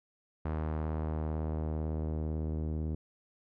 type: tone with low-pass filter sweep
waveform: sawtooth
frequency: 78 Hz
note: D#2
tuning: 5 cents sharp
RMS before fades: -34 dBFS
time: 0.45-2.95 s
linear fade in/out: 5 ms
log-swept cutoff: 1300 to 340 Hz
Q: 0.98
effects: none